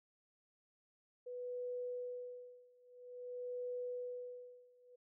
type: tone with tremolo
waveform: sine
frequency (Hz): 493.9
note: B4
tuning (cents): 0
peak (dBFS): -39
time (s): 1.26-4.96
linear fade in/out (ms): 10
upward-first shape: sine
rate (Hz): 0.5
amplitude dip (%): 95
effects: none